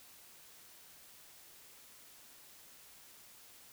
silence, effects white hiss -58 dBFS RMS until 3.72 s

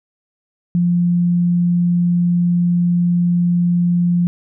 sine tone, 174.61 Hz, F3, in tune, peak -12 dBFS, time 0.75-4.27 s, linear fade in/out 0 ms, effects none

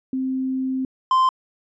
sine / triangle tone pair in turn, 261.6 / 1040.4 Hz, C4 / C6, 0 / -10 cents, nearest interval 2 octaves, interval 2390 cents, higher second, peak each -21 / -12 dBFS, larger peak second, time 0.13-0.85 / 1.11-1.29 s, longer first, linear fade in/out 2 ms, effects resampled to 16000 Hz

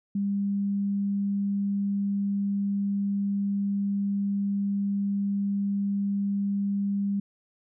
sine tone, 200 Hz, G3, 35 cents sharp, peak -24 dBFS, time 0.15-7.2 s, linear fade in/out 5 ms, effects none

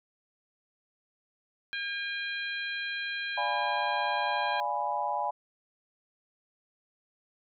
harmonic tone, 807 Hz, G#5, 50 cents flat, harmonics 2 / 3 / 4 / 5, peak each -34 / -38 / -40 / -42 dBFS, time 1.73-4.6 s, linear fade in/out 0 ms
sine chord, D diminished seventh, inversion none, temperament equal, 587.3 / 698.5 / 830.6 / 987.8 Hz, D5 / F5 / Ab5 / Cb6, 0 / 0 / 0 / 0 cents, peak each -37 / -36 / -31 / -33 dBFS, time 3.37-5.31 s, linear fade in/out 10 ms
effects none

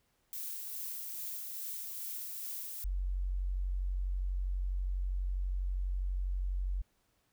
violet noise with tremolo, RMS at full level -40 dBFS, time 0.33-2.84 s, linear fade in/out 0 ms, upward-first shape sine, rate 2.4 Hz, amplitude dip 25%
sine tone, 46.13 Hz, F#1, 4 cents flat, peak -31 dBFS, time 2.84-6.82 s, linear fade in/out 10 ms
effects pink hiss -75 dBFS RMS until 7.32 s

